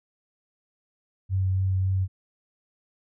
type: tone with vibrato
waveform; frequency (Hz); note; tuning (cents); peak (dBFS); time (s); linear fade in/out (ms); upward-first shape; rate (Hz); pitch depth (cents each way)
sine; 94.6; F#2; +39; -21; 1.29-2.08; 50; sine; 3.6; 11
effects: none